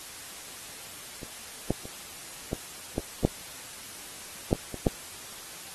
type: clicks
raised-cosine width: 2 ms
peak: -26 / -12 / -28 / -15 / -13 / -7 / -8 / -23 / -8 dBFS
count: 9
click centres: 1.232 / 1.706 / 1.855 / 2.531 / 2.981 / 3.25 / 4.529 / 4.743 / 4.868 s
effects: white hiss -43 dBFS RMS until 5.74 s + AAC 32 kbps